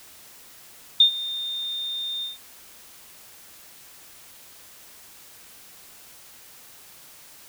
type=tone with ADSR envelope; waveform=sine; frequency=3634 Hz; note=A#7; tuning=45 cents flat; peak=-9 dBFS; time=1-2.38 s; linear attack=4 ms; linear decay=98 ms; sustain=-18 dB; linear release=150 ms; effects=white hiss -48 dBFS RMS until 7.48 s